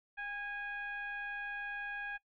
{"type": "tone with frequency modulation", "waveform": "sine", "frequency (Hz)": 1643, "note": "G#6", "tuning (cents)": -19, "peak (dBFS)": -38, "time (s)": [0.17, 2.18], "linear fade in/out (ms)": 20, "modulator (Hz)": 834, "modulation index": 0.84, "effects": ["noise-tail reverb RT60 0.1 s tail -20 dB re dry"]}